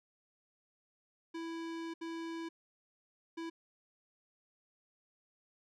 square tone bursts at uneven times, 330.4 Hz, E4, 4 cents sharp, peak -40 dBFS, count 3, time 1.34-1.94 / 2.01-2.49 / 3.37-3.5 s, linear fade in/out 10 ms, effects low-pass 5000 Hz 12 dB/octave

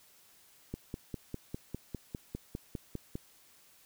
click train, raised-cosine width 3 ms, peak -24 dBFS, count 13, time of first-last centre 0.74-3.154 s, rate 4.97 Hz, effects white hiss -62 dBFS RMS until 3.85 s

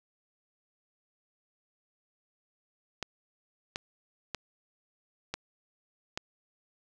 clicks, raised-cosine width 0.2 ms, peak -16 dBFS, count 5, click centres 3.027 / 3.759 / 4.347 / 5.34 / 6.175 s, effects none

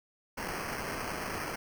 violet noise with sample-and-hold, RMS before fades -37 dBFS, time 0.37-1.56 s, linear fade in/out 10 ms, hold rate 3675 Hz, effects none

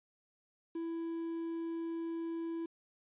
triangle tone with quantisation, 331.6 Hz, E4, 10 cents sharp, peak -34 dBFS, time 0.75-2.66 s, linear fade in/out 5 ms, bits 10, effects resampled to 8000 Hz

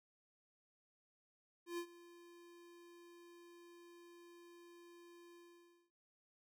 square tone with ADSR envelope, 345.2 Hz, F4, 20 cents flat, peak -40 dBFS, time 1.66-5.91 s, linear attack 120 ms, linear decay 78 ms, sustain -19 dB, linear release 560 ms, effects none

